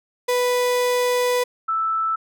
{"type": "tone pair in turn", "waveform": ["35% pulse", "sine"], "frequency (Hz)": [493.9, 1318.6], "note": ["B4", "E6"], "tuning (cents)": [0, 0], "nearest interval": "octave + perfect fourth", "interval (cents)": 1700, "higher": "second", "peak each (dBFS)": [-16, -19], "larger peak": "first", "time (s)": [[0.28, 1.44], [1.68, 2.16]], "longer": "first", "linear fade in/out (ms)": 10, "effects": []}